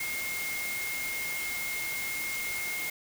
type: tone in noise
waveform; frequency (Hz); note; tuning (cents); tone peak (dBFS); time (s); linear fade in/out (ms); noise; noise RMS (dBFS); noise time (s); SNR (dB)
sine; 2140; C7; +38; -33; 0-2.9; 5; white; -37; 0-2.9; +1
effects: none